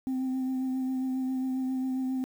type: tone with vibrato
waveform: sine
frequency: 260 Hz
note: C4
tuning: 11 cents flat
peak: -25 dBFS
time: 0.07-2.24 s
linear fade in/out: 0 ms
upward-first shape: triangle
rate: 7.4 Hz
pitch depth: 23 cents each way
effects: tanh soft clip ceiling -26 dBFS + 9-bit